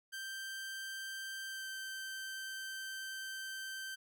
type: tone with pitch glide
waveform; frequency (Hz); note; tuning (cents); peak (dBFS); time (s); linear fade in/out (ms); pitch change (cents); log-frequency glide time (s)
sawtooth; 1568 to 1555.4; G6 to G6; 0 to -14; -38; 0.12-3.96; 20; -14; 1.47-1.66
effects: none